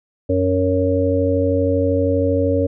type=harmonic tone; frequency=92.7 Hz; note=F#2; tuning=4 cents sharp; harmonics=1 / 3 / 5 / 6; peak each=-20 / -20 / -20 / -20 dBFS; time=0.29-2.67 s; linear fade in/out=10 ms; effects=none